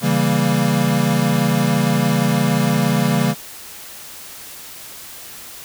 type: chord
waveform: square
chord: C# diminished seventh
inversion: none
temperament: equal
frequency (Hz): 138.59 / 164.81 / 196 / 233.1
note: C#3 / E3 / G3 / Bb3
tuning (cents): 0 / 0 / 0 / 0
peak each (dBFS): -21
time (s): 0.01-3.35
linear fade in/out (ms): 50
effects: white hiss -36 dBFS RMS until 5.64 s